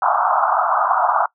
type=band-pass noise; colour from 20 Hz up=pink; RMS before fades=-17 dBFS; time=0.02-1.26 s; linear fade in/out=2 ms; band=660 to 1400 Hz; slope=96 dB/octave; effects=noise-tail reverb RT60 0.1 s tail -21 dB re dry